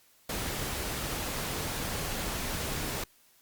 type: noise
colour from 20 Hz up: pink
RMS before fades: -34 dBFS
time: 0.29-3.04 s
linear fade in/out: 5 ms
effects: white hiss -63 dBFS RMS until 3.41 s + Opus 48 kbps